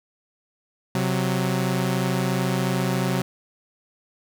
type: tone pair together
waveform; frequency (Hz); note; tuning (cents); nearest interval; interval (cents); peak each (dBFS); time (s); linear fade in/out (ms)
sawtooth; 131.05 / 185.1; C3 / F#3; +3 / +1; tritone; 598; -20; 0.95-3.22; 2
effects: 9-bit